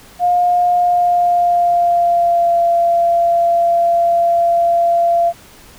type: tone with pitch glide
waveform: sine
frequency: 710 to 685 Hz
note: F5 to F5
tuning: +28 to -34 cents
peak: -10 dBFS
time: 0.19-5.33 s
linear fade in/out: 50 ms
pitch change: -62 cents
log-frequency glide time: 0.74-2.61 s
effects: pink hiss -42 dBFS RMS until 5.78 s